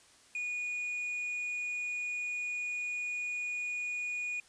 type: tone with quantisation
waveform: triangle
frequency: 2455 Hz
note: D#7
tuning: 24 cents flat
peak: -32 dBFS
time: 0.35-4.4 s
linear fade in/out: 2 ms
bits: 10
effects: white hiss -61 dBFS RMS until 4.48 s + resampled to 22050 Hz